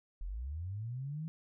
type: linear sweep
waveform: sine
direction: up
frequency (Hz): 37.26 to 164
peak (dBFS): -37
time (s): 0.21-1.28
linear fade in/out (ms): 0
effects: none